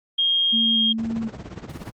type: tone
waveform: sine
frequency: 3236 Hz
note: G#7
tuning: 46 cents flat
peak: -17 dBFS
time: 0.18-0.93 s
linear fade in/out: 10 ms
type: tone with vibrato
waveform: sine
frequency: 225 Hz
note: A3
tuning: 39 cents sharp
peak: -23 dBFS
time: 0.52-1.29 s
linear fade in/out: 20 ms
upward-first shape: square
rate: 2.1 Hz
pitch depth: 16 cents each way
type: noise with tremolo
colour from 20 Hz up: brown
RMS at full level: -27 dBFS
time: 0.98-1.91 s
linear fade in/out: 5 ms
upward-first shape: triangle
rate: 17 Hz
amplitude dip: 85%
effects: high-pass 100 Hz 12 dB/octave + Opus 24 kbps